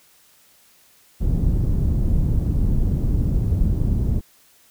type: low-pass noise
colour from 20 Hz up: pink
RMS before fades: -19 dBFS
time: 1.2-4.21 s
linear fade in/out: 20 ms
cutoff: 160 Hz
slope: 12 dB/octave
effects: white hiss -55 dBFS RMS until 4.7 s